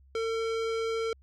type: tone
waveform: square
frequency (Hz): 451.8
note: A4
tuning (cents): +46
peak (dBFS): -29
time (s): 0.15-1.13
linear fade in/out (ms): 2
effects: added 67 Hz sine -55 dBFS peak until 1.22 s + low-pass 5000 Hz 12 dB/octave